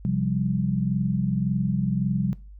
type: chord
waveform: sine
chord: C suspended fourth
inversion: none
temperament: just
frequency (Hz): 130.81 / 174.42 / 196.22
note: C3 / F3 / G3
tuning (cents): 0 / -2 / +2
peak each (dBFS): -26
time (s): 0.05-2.33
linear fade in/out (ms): 0
effects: noise-tail reverb RT60 0.3 s tail -19 dB re dry + added 50 Hz sine -41 dBFS peak until 2.59 s